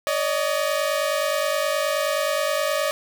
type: tone pair together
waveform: sawtooth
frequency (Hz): 568.5 / 618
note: C#5 / D#5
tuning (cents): +44 / -12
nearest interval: minor second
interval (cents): 144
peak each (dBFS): -20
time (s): 0.07-2.91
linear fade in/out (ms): 0
effects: none